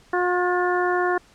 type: harmonic tone with a mistuned harmonic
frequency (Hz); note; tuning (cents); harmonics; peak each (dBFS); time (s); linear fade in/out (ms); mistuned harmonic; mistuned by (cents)
358.6; F4; +46; 1 / 2 / 3 / 4 / 5; -22 / -25 / -27 / -28 / -29; 0.13-1.18; 5; 5; -33
effects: pink hiss -54 dBFS RMS until 1.34 s + low-pass 8000 Hz 12 dB/octave